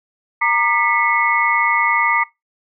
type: tone cluster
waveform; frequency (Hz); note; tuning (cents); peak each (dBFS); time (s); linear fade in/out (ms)
sine; 931 / 1200 / 1983 / 2182; A#5 / D6 / B6 / C#7; -2 / +37 / +7 / -28; -19; 0.41-2.24; 10
effects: noise-tail reverb RT60 0.2 s tail -22 dB re dry